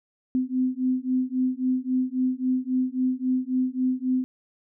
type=beating tone pair; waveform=sine; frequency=254.3 / 258 Hz; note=C4 / C4; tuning=-49 / -24 cents; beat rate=3.7 Hz; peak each=-25 dBFS; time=0.35-4.24 s; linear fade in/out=0 ms; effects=none